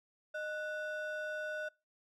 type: ring-modulated tone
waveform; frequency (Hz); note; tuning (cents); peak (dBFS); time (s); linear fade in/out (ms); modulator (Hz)
triangle; 1046.5; C6; 0; -32; 0.34-1.69; 10; 432
effects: noise-tail reverb RT60 0.3 s tail -26 dB re dry